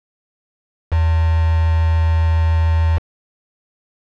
sine tone with quantisation, 81.5 Hz, E2, 19 cents flat, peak -12 dBFS, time 0.91-2.99 s, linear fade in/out 20 ms, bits 4, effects low-pass 3000 Hz 12 dB/octave

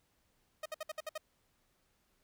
sawtooth tone bursts, 622.3 Hz, D#5, in tune, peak -34 dBFS, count 7, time 0.63-1.179 s, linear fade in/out 5 ms, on 27 ms, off 60 ms, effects pink hiss -75 dBFS RMS until 2.23 s

